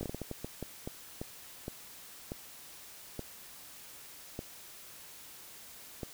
slowing click train, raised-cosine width 2 ms, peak -24 dBFS, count 16, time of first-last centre 0.01-6.032 s, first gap 20 ms, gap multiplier 1.37, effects white hiss -51 dBFS RMS until 6.13 s

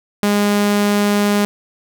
sawtooth tone, 205.2 Hz, G#3, 21 cents flat, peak -9 dBFS, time 0.23-1.45 s, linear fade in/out 0 ms, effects none

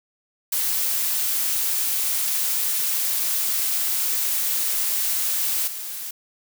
blue noise with level steps, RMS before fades -23 / -32 dBFS, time 0.52-6.11 s, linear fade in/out 5 ms, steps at 5.67 s, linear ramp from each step 10 ms, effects none

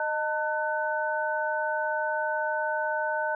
sine tone cluster, 616 / 898 / 1503 Hz, D#5 / A5 / F#6, -17 / +35 / +27 cents, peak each -30 dBFS, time 0-3.35 s, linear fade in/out 2 ms, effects none

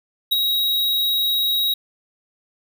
square tone with ADSR envelope, 3819 Hz, A#7, 41 cents sharp, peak -14 dBFS, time 0.31-1.74 s, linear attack 14 ms, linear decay 16 ms, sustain -4 dB, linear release 6 ms, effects none

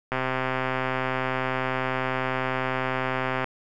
click train, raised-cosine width 0.5 ms, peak -11 dBFS, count 433, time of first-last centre 0.12-3.443 s, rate 130 Hz, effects none

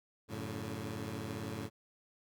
15% pulse chord, F# minor, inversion none, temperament equal with one note detuned, 92.5 / 110 / 142.08 Hz, F#2 / A2 / C#3, 0 / 0 / +43 cents, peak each -38 / -35 / -39 dBFS, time 0.28-1.7 s, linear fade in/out 50 ms, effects none

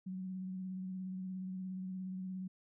sine tone with vibrato, 186.6 Hz, F#3, 15 cents sharp, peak -39 dBFS, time 0.06-2.48 s, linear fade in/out 10 ms, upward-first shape sine, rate 17 Hz, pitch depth 24 cents each way, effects none

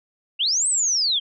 sine linear two-way sweep, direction up then down, 2637 to 8372 to 3096 Hz, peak -18 dBFS, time 0.39-1.2 s, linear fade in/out 20 ms, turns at 0.68 s, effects none

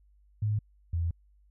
sine tone pair in turn, 106 / 84.13 Hz, G#2 / E2, +36 / +36 cents, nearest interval major third, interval 400 cents, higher first, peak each -25 / -26 dBFS, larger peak first, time 0.42-0.59 / 0.93-1.11 s, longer second, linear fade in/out 5 ms, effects added 50 Hz sine -59 dBFS peak until 1.5 s

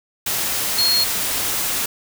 sine tone in noise, 4282 Hz, C8, 39 cents sharp, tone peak -15 dBFS, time 0.78-1.04 s, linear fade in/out 5 ms, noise white, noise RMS -22 dBFS, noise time 0.26-1.86 s, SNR +4 dB, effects none

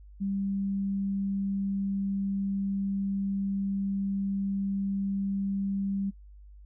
sine tone, 196.6 Hz, G3, 5 cents sharp, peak -27 dBFS, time 0.2-6.11 s, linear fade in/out 20 ms, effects noise-tail reverb RT60 0.1 s tail -25 dB re dry + added 50 Hz sine -47 dBFS peak until 6.65 s

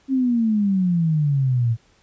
sine exponential sweep, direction down, 272.5 to 112 Hz, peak -16 dBFS, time 0.08-1.77 s, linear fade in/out 50 ms, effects pink hiss -58 dBFS RMS until 2.02 s + resampled to 16000 Hz

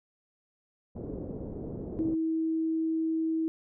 white low-pass noise, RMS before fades -38 dBFS, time 0.95-2.15 s, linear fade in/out 10 ms, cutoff 430 Hz, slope 24 dB/octave
sine tone, 322.2 Hz, E4, 39 cents flat, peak -26 dBFS, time 1.99-3.48 s, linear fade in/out 0 ms
effects none

